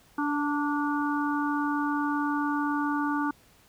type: harmonic tone with a mistuned harmonic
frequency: 290.9 Hz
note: D4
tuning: 16 cents flat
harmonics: 1 / 3 / 4 / 5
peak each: -27 / -32 / -33 / -34 dBFS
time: 0.18-3.31 s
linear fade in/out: 5 ms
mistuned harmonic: 3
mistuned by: +30 cents
effects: pink hiss -59 dBFS RMS until 3.68 s